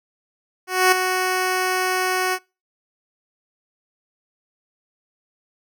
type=tone with ADSR envelope; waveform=10% pulse; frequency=370 Hz; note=F#4; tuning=in tune; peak=-3 dBFS; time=0.67-2.39 s; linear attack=250 ms; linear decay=8 ms; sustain=-8 dB; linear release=57 ms; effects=noise-tail reverb RT60 0.3 s tail -26 dB re dry